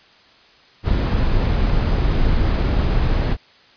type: noise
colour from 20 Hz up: brown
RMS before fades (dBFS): -17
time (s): 0.83-3.37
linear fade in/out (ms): 50
effects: white hiss -50 dBFS RMS until 3.76 s + resampled to 11025 Hz